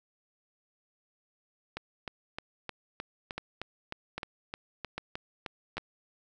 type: two click trains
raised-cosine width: 0.3 ms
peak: -20 / -19 dBFS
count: 14 / 4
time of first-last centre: 1.77-5.77 / 3.38-5.78 s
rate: 3.25 / 1.25 Hz
effects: none